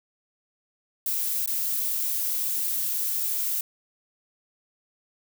violet noise with dropouts, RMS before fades -27 dBFS, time 1.06-3.61 s, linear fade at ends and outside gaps 2 ms, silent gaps 1.461-1.475 s, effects none

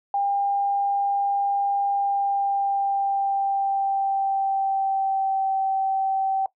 sine tone with pitch glide, 800 to 772.7 Hz, G5 to G5, +35 to -25 cents, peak -20 dBFS, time 0.14-6.46 s, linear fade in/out 2 ms, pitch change -60 cents, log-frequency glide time 1.93-5.53 s, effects noise-tail reverb RT60 0.1 s tail -19 dB re dry

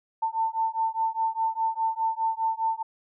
sine beating tone pair, 893 / 897.9 Hz, A5 / A5, +25 / +35 cents, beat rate 4.9 Hz, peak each -27 dBFS, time 0.22-2.83 s, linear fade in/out 10 ms, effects none

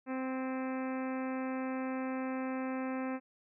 harmonic tone with a mistuned harmonic, 260.5 Hz, C4, 7 cents flat, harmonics 1 / 2 / 3 / 4 / 5 / 6 / 7 / 8 / 9 / 10, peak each -35 / -41 / -45 / -47 / -49 / -51 / -52 / -53 / -54 / -55 dBFS, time 0.06-3.2 s, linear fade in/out 50 ms, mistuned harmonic 6, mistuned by +21 cents, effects none

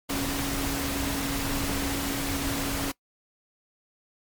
sine tone in noise, 277.2 Hz, C#4, in tune, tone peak -31 dBFS, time 0.09-2.92 s, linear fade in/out 10 ms, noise pink, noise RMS -30 dBFS, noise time 0.09-2.92 s, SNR -4 dB, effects noise-tail reverb RT60 0.1 s tail -22 dB re dry + MP3 96 kbps

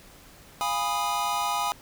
square chord, F half-diminished seventh, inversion none, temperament equal with one note detuned, 698.5 / 821.1 / 987.8 / 1244.5 Hz, F5 / Ab5 / Cb6 / Eb6, 0 / -20 / 0 / 0 cents, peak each -36 / -30 / -31 / -31 dBFS, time 0.61-1.72 s, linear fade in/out 0 ms, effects pink hiss -51 dBFS RMS until 1.81 s

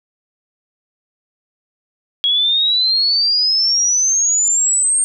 sine exponential sweep, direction up, 3300 to 8700 Hz, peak -12 dBFS, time 2.24-5.04 s, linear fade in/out 0 ms, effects none

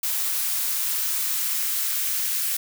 blue noise with high-pass filter sweep, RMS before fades -25 dBFS, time 0.03-2.57 s, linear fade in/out 5 ms, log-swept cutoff 840 to 1500 Hz, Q 1.2, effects none

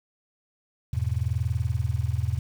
sine chord, E major, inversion none, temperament just, 82.41 / 103.01 / 123.61 Hz, E2 / G#2 / B2, 0 / -14 / +2 cents, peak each -28 dBFS, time 0.93-2.39 s, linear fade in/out 5 ms, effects 8-bit

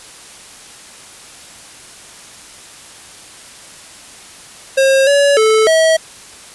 square tone with pitch steps, 537 / 567 / 437.4 / 644 Hz, C5 / C#5 / A4 / E5, +45 / +39 / -10 / -41 cents, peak -9 dBFS, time 4.77-5.97 s, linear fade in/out 10 ms, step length 300 ms, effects white hiss -37 dBFS RMS until 6.54 s + resampled to 24000 Hz

